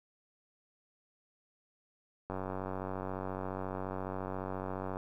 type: click train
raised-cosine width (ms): 1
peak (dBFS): -24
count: 253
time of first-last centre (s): 2.3-4.969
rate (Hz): 94.4
effects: 11-bit